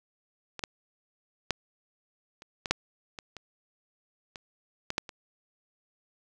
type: clicks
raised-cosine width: 0.2 ms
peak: -21 / -13 / -9 / -29 / -17 / -6 / -22 / -25 / -23 / -14 / -9 / -24 dBFS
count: 12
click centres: 0.593 / 0.638 / 1.507 / 2.421 / 2.658 / 2.71 / 3.188 / 3.367 / 4.358 / 4.904 / 4.981 / 5.092 s
effects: none